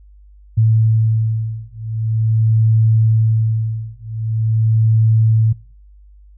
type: beating tone pair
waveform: sine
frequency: 110.9 / 111.34 Hz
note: A2 / A2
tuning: +14 / +21 cents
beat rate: 0.44 Hz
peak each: -15 dBFS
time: 0.57-5.53 s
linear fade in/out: 10 ms
effects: noise-tail reverb RT60 0.4 s tail -21 dB re dry + added 50 Hz sine -41 dBFS peak until 6.37 s